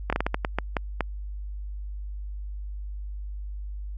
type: slowing click train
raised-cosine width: 0.5 ms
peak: -9 dBFS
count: 10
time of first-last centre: 0.1-1.007 s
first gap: 26 ms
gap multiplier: 1.32
effects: added 50 Hz sine -32 dBFS peak until 3.97 s + AAC 64 kbps